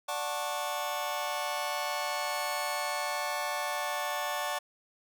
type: chord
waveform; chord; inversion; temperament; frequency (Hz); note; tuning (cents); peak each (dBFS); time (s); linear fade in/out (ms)
sawtooth; D major seventh; none; just; 587.3 / 734.2 / 881 / 1101.2; D5 / F#5 / A5 / C#6; 0 / -14 / +2 / -12; -33; 0.08-4.59; 10
effects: none